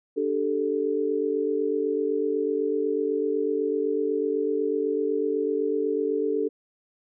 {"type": "chord", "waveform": "sine", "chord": "D suspended fourth", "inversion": "none", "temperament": "equal", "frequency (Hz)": [293.7, 392, 440], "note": ["D4", "G4", "A4"], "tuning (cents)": [0, 0, 0], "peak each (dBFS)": [-29, -28, -25], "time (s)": [0.16, 6.49], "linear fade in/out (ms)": 20, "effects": []}